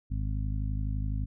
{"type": "harmonic tone", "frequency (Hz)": 51.91, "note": "G#1", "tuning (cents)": 0, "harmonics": [1, 2, 3, 4, 5], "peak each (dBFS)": [-30, -33, -41, -43, -43], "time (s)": [0.1, 1.26], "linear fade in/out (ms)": 20, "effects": []}